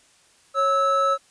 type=tone pair together; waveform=triangle; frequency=550 / 1304.7 Hz; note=C#5 / E6; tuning=-14 / -18 cents; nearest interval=octave + minor third; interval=1496 cents; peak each=-21 / -17 dBFS; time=0.54-1.18 s; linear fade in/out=50 ms; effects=white hiss -57 dBFS RMS until 1.3 s + resampled to 22050 Hz